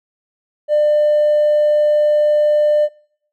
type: tone with hard clipping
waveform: sine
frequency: 598 Hz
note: D5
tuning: 31 cents sharp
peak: -11 dBFS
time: 0.68-2.89 s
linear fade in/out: 50 ms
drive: 1 dB
effects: noise-tail reverb RT60 0.6 s tail -21 dB re dry